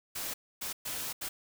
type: noise bursts at uneven times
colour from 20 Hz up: white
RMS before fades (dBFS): -37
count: 4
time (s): 0.15-0.34 / 0.61-0.73 / 0.85-1.13 / 1.21-1.29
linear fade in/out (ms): 10
effects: none